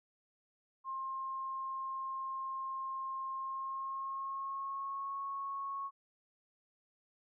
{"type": "tone with pitch glide", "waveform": "sine", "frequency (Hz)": [1064, 1100.9], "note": ["C6", "C#6"], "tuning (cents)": [29, -12], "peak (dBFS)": -37, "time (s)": [0.84, 5.91], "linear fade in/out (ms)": 50, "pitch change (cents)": 59, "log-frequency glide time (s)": [3.34, 5.18], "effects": []}